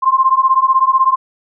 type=beating tone pair; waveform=sine; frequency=1046.5 / 1062.5 Hz; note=C6 / C6; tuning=0 / +26 cents; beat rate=16 Hz; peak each=-12 dBFS; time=0.02-1.16 s; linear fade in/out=20 ms; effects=none